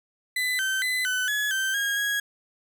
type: tone with pitch steps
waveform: 35% pulse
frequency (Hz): 2005 / 1545 / 2014 / 1507 / 1694 / 1555 / 1633 / 1654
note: B6 / G6 / B6 / F#6 / G#6 / G6 / G#6 / G#6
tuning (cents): +26 / -26 / +33 / +31 / +34 / -14 / -30 / -8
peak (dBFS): -22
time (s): 0.36-2.2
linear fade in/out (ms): 5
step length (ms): 230
effects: none